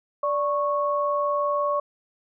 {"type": "tone pair together", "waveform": "sine", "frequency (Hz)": [584, 1103.6], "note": ["D5", "C#6"], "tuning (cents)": [-10, -8], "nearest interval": "major seventh", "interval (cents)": 1102, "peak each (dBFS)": -24, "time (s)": [0.23, 1.8], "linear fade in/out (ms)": 5, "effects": []}